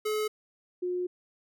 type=tone pair in turn; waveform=square / sine; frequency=427.7 / 359.7 Hz; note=A4 / F#4; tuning=-49 / -49 cents; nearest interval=minor third; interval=300 cents; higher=first; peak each=-28 dBFS; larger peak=neither; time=0.05-0.28 / 0.82-1.07 s; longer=second; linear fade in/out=10 ms; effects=none